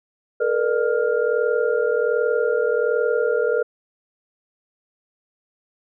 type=tone cluster; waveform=sine; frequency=438.9 / 480.2 / 599 / 1403 Hz; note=A4 / B4 / D5 / F6; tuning=-4 / -49 / +34 / +8 cents; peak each=-22 / -20 / -26 / -28 dBFS; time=0.4-3.63 s; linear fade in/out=10 ms; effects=none